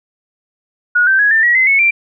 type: tone with pitch steps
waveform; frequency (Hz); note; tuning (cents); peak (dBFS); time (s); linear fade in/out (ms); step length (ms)
sine; 1452 / 1556.2 / 1667.9 / 1787.6 / 1915.9 / 2053 / 2201 / 2359; F#6 / G6 / G#6 / A6 / A#6 / C7 / C#7 / D7; -33 / -13 / +7 / +27 / +47 / -33 / -13 / +7; -8; 0.95-1.91; 10; 120
effects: none